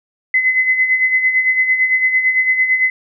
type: tone with tremolo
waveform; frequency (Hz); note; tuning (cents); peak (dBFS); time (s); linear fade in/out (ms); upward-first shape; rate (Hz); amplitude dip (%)
sine; 2035; C7; -49; -9; 0.34-2.9; 2; sine; 8.9; 60
effects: none